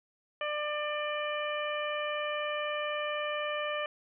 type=harmonic tone; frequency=596 Hz; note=D5; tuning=25 cents sharp; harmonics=1 / 2 / 3 / 4 / 5; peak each=-34 / -37 / -39 / -40 / -41 dBFS; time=0.41-3.86 s; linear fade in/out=2 ms; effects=none